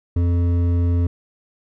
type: tone with hard clipping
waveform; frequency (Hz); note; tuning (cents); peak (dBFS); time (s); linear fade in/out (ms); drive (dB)
triangle; 86.8; F2; -10; -17; 0.16-1.07; 5; 13
effects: none